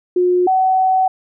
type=tone pair in turn; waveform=sine; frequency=359.8 / 753.6 Hz; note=F#4 / F#5; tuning=-48 / +32 cents; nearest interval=octave + minor second; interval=1280 cents; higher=second; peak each=-11 dBFS; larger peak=neither; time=0.16-0.47 / 0.47-1.08 s; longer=second; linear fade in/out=5 ms; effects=none